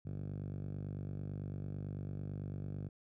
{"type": "tone with band-pass filter", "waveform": "5% pulse", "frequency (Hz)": 49, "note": "G1", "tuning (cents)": 0, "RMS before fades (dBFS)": -42, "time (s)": [0.05, 2.89], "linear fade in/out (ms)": 10, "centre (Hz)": 120, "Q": 2.4, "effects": []}